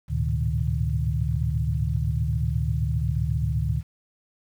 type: tone cluster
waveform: sine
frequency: 72.5 / 104 / 112 / 126.9 / 153.1 Hz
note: D2 / G#2 / A2 / B2 / D#3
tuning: -22 / +3 / +31 / +47 / -28 cents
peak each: -26 / -34 / -27 / -31 / -28 dBFS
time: 0.08-3.83 s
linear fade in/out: 50 ms
effects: 9-bit